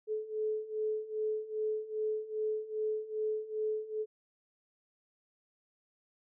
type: beating tone pair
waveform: sine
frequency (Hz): 430 / 432.5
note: A4 / A4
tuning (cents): -40 / -30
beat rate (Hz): 2.5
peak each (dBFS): -37 / -34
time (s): 0.07-4.06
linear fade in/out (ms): 50
effects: none